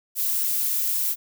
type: noise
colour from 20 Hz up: violet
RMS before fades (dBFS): -24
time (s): 0.15-1.16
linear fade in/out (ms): 50
effects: none